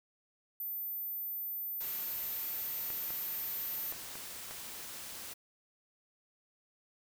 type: tone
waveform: sine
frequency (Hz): 14080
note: A9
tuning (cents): 0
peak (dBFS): -36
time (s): 0.6-3.92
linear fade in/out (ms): 2
type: noise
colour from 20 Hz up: white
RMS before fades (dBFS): -45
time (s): 1.8-5.34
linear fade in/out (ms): 10
type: clicks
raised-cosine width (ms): 0.5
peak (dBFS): -31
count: 5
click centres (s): 2.903 / 3.105 / 3.924 / 4.155 / 4.51
effects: none